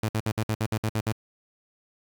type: tone bursts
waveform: sawtooth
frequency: 109.5 Hz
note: A2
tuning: 8 cents flat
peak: -20 dBFS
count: 10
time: 0.03-1.124 s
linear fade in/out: 5 ms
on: 59 ms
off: 56 ms
effects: 8-bit